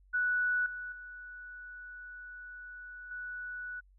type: tone with level steps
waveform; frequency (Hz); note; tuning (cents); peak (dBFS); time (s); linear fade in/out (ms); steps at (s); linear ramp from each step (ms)
sine; 1477; F#6; -3; -27 / -38 / -44 / -38; 0.13-3.81; 20; 0.66 / 0.92 / 3.11; 2
effects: added 47 Hz sine -59 dBFS peak until 3.98 s